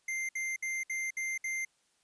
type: tone bursts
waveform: square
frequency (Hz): 2093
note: C7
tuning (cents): 0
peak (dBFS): -33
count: 6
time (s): 0.08-1.65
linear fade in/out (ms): 5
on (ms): 210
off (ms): 62
effects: white hiss -72 dBFS RMS until 2.03 s + resampled to 22050 Hz